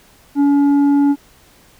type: tone with tanh clipping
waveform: sine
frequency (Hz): 284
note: C#4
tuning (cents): +42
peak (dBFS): -11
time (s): 0.35-1.16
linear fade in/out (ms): 50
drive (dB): 6
effects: pink hiss -49 dBFS RMS until 1.79 s